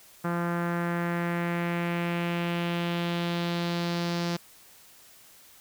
sawtooth tone with low-pass filter sweep, 172 Hz, F3, 26 cents flat, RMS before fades -29 dBFS, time 0.24-4.37 s, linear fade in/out 10 ms, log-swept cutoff 1400 to 5100 Hz, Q 2.3, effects white hiss -54 dBFS RMS until 5.6 s

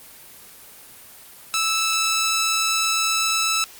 10% pulse tone, 1314 Hz, E6, 6 cents flat, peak -11 dBFS, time 1.54-3.64 s, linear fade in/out 0 ms, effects white hiss -44 dBFS RMS until 3.79 s + Opus 24 kbps

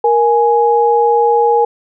sine tone pair together, 468.8 / 833.8 Hz, A#4 / G#5, +10 / +7 cents, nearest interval minor seventh, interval 997 cents, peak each -11 dBFS, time 0.04-1.65 s, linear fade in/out 5 ms, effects none

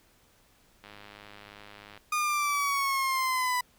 click train, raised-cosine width 0.3 ms, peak -31 dBFS, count 118, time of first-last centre 0.84-1.976 s, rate 103 Hz
30% pulse exponential sweep, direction down, 1225 to 987.8 Hz, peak -23 dBFS, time 2.12-3.61 s, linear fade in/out 5 ms
effects pink hiss -63 dBFS RMS until 3.78 s

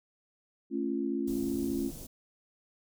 sine chord, A augmented, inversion none, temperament just, 220 / 275 / 343.8 Hz, A3 / C#4 / E#4, 0 / -14 / -27 cents, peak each -35 / -32 / -34 dBFS, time 0.7-1.92 s, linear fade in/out 50 ms
pink band-stop noise, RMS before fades -44 dBFS, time 1.27-2.07 s, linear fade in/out 10 ms, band 400 to 6400 Hz, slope 12 dB/octave
effects none

